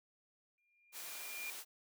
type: tone with exponential growth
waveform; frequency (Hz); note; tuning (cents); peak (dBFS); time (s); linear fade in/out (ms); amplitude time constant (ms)
sine; 2400; D7; +37; -40; 0.58-1.5; 1; 200
type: noise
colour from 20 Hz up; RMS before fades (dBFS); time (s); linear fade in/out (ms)
white; -47; 0.92-1.65; 50
effects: high-pass 400 Hz 12 dB/octave